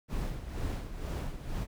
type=noise with tremolo; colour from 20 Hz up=brown; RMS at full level=-33 dBFS; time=0.08-1.67 s; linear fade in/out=50 ms; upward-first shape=sine; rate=2.1 Hz; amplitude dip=65%; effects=none